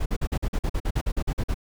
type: noise bursts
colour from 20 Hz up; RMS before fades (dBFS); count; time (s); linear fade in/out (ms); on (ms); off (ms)
brown; -24; 15; 0-1.544; 10; 60; 46
effects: none